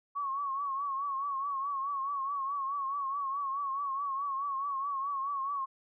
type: tone with vibrato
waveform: sine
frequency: 1108.7 Hz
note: C#6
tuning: in tune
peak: -31 dBFS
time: 0.15-5.66 s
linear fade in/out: 20 ms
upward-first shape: triangle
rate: 4.7 Hz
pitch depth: 82 cents each way
effects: none